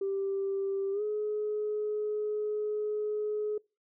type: tone with pitch glide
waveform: sine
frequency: 392 to 422.6 Hz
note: G4 to G#4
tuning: 0 to +30 cents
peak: -28 dBFS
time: 0.01-3.58 s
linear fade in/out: 5 ms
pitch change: +130 cents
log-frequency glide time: 0.92-1.02 s
effects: noise-tail reverb RT60 0.3 s tail -26 dB re dry + tanh soft clip ceiling -24 dBFS